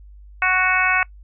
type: harmonic tone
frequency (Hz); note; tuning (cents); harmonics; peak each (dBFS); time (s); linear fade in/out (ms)
370; F#4; 0; 2 / 3 / 4 / 5 / 6 / 7; -25 / -23 / -20 / -25 / -21 / -23; 0.42-1.03; 2
effects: noise-tail reverb RT60 0.1 s tail -24 dB re dry + added 50 Hz sine -40 dBFS peak until 1.23 s